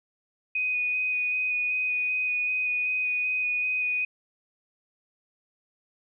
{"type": "tone with vibrato", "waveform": "sine", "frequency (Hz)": 2489, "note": "D#7", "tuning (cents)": 0, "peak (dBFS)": -24, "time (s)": [0.55, 4.05], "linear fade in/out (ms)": 5, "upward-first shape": "square", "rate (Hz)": 2.6, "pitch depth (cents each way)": 10, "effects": []}